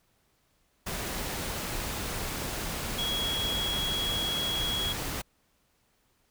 sine tone in noise, 3322 Hz, G#7, in tune, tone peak -29 dBFS, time 2.98-4.93 s, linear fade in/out 10 ms, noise pink, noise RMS -34 dBFS, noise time 0.86-5.22 s, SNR +2 dB, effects pink hiss -70 dBFS RMS until 6.3 s

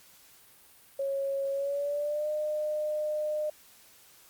sine tone with pitch glide, 550 to 606.7 Hz, C#5 to D#5, -14 to -44 cents, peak -28 dBFS, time 0.99-3.5 s, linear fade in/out 5 ms, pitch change +170 cents, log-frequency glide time 1.52-2.29 s, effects white hiss -57 dBFS RMS until 4.29 s + Opus 48 kbps

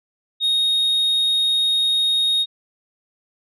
sine tone, 3729 Hz, A#7, in tune, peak -13 dBFS, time 0.4-2.46 s, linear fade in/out 50 ms, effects tanh soft clip ceiling -15 dBFS

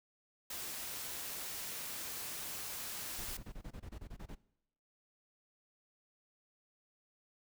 white noise, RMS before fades -43 dBFS, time 0.5-3.37 s, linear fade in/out 5 ms
brown noise bursts, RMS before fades -46 dBFS, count 13, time 3.18-4.352 s, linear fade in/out 10 ms, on 68 ms, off 24 ms
effects noise-tail reverb RT60 0.8 s tail -20 dB re dry

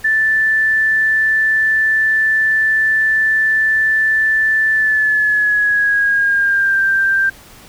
sine tone with pitch glide, 1760 to 1577.1 Hz, A6 to G6, 0 to +10 cents, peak -11 dBFS, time 0.04-7.3 s, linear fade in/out 10 ms, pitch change -190 cents, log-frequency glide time 4.72-6.81 s, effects pink hiss -41 dBFS RMS until 7.68 s

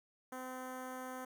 10% pulse tone with notch filter, 256.6 Hz, C4, 34 cents flat, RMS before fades -45 dBFS, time 0.32-1.25 s, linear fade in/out 5 ms, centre 4000 Hz, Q 0.92, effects none

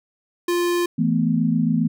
square tone, 349.2 Hz, F4, in tune, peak -19 dBFS, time 0.48-0.86 s, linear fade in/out 5 ms
sine chord, E suspended fourth, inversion none, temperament just, 164.81 / 219.8 / 247.2 Hz, E3 / A3 / B3, 0 / -2 / +2 cents, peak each -21 dBFS, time 0.98-1.88 s, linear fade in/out 10 ms
effects none

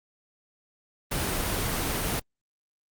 pink noise, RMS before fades -28 dBFS, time 1.11-2.2 s, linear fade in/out 10 ms, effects Opus 24 kbps

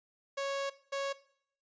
sawtooth tone pair in turn, 553 / 553 Hz, C#5 / C#5, -4 / -4 cents, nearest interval unison, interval 0 cents, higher neither, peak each -29 / -29 dBFS, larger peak neither, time 0.37-0.7 / 0.92-1.13 s, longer first, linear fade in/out 10 ms, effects noise-tail reverb RT60 0.6 s tail -17 dB re dry + resampled to 16000 Hz

